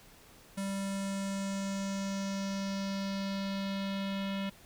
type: tone with low-pass filter sweep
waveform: square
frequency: 196 Hz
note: G3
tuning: in tune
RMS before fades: -35 dBFS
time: 0.57-4.5 s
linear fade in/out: 10 ms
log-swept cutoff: 10000 to 3200 Hz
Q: 2.5
effects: pink hiss -57 dBFS RMS until 4.65 s